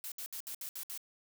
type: noise bursts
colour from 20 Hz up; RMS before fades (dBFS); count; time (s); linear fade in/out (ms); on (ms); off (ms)
blue; -42; 7; 0.04-0.976; 0; 78; 65
effects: none